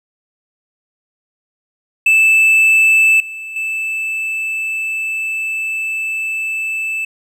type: tone with level steps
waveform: triangle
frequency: 2634 Hz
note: E7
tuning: 2 cents flat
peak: -6 / -24 / -16 dBFS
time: 2.06-7.05 s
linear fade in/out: 5 ms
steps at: 3.2 / 3.56 s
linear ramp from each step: 2 ms
effects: none